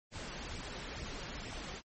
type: noise with flanger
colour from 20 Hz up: pink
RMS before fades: -43 dBFS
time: 0.11-1.82 s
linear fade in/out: 50 ms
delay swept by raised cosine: 0.37 to 5.67 ms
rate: 2.2 Hz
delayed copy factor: +0.5
effects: low-pass 8000 Hz 12 dB/octave + MP3 32 kbps